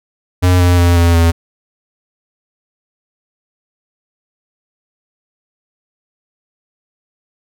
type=tone with pitch steps; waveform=square; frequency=90.3 / 88.6 / 86.92 / 85.28 / 83.67 Hz; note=F#2 / F2 / F2 / F2 / E2; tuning=-42 / +25 / -8 / -41 / +26 cents; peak=-8 dBFS; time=0.42-1.32 s; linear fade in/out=20 ms; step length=180 ms; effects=none